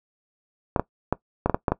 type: clicks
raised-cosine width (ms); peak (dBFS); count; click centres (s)
1; -6; 8; 0.762 / 0.796 / 1.126 / 1.46 / 1.497 / 1.545 / 1.682 / 1.72
effects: noise-tail reverb RT60 0.1 s tail -20 dB re dry